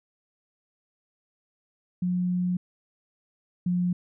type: tone pair in turn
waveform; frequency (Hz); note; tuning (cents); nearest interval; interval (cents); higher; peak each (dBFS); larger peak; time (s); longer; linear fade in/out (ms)
sine; 179.7 / 178.15; F3 / F3; +50 / +35; unison; 15; first; -23 / -22; second; 2.02-2.57 / 3.66-3.93; first; 5
effects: none